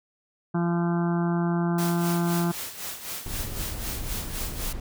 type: harmonic tone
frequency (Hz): 171.6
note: F3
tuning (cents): -30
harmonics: 1 / 2 / 4 / 5 / 6 / 7 / 8 / 9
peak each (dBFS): -23 / -29 / -35 / -37 / -39 / -40 / -41 / -42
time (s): 0.54-2.52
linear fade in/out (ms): 10
type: noise with tremolo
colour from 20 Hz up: white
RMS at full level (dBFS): -33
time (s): 1.78-4.73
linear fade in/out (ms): 5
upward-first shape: sine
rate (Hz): 3.9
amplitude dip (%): 65
type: noise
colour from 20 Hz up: brown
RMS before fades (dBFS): -33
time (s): 3.26-4.8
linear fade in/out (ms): 2
effects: none